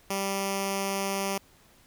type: tone with notch filter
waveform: 5% pulse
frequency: 196 Hz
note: G3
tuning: in tune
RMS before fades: -30 dBFS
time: 0.1-1.38 s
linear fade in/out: 5 ms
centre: 1600 Hz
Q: 1.1
effects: pink hiss -59 dBFS RMS until 1.86 s